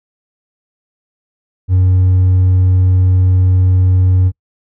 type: tone with hard clipping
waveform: sine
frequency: 92.5 Hz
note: F#2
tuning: in tune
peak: -8 dBFS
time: 1.68-4.32 s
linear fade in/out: 50 ms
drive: 2 dB
effects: noise-tail reverb RT60 0.1 s tail -25 dB re dry